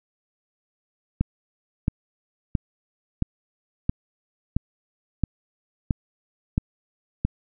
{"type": "click train", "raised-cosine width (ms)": 5, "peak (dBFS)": -8, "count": 10, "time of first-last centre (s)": [1.21, 7.25], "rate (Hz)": 1.49, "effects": []}